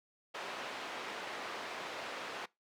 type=band-pass noise; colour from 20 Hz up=pink; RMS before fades=-43 dBFS; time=0.34-2.46 s; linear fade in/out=10 ms; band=480 to 3300 Hz; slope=12 dB/octave; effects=noise-tail reverb RT60 0.2 s tail -22 dB re dry